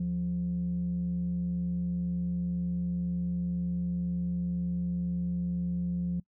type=tone pair together; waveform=sine; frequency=74 / 176 Hz; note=D2 / F3; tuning=+14 / +14 cents; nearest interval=octave + minor third; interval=1500 cents; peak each=-39 / -27 dBFS; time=0-6.2 s; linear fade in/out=5 ms; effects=noise-tail reverb RT60 0.1 s tail -24 dB re dry + tanh soft clip ceiling -24 dBFS